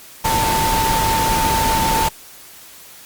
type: tone in noise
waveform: sine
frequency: 894 Hz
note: A5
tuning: 27 cents sharp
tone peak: -17 dBFS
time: 0.24-2.09 s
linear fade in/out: 10 ms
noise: pink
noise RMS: -20 dBFS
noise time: 0.24-2.09 s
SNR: 0 dB
effects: white hiss -41 dBFS RMS until 3.05 s + Opus 48 kbps